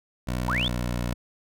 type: tone with pitch glide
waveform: 15% pulse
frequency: 61.74 to 60.02 Hz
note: B1 to B1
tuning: 0 to -49 cents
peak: -20 dBFS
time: 0.27-1.14 s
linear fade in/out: 10 ms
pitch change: -49 cents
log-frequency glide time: 0.37-1 s
type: linear sweep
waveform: sine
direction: up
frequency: 838 to 3645 Hz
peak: -24 dBFS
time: 0.48-0.68 s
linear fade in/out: 2 ms
effects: none